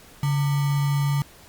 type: tone with sample-and-hold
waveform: sine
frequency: 141.9 Hz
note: C#3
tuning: 41 cents sharp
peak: -19 dBFS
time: 0.23-1.22 s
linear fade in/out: 2 ms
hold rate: 1050 Hz
effects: pink hiss -49 dBFS RMS until 1.48 s + Opus 48 kbps